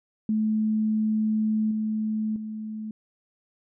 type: tone with level steps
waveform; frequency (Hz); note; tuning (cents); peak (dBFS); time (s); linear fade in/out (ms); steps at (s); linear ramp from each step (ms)
sine; 216.6; A3; -27; -21 / -24 / -31; 0.29-2.91; 2; 1.71 / 2.36; 2
effects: none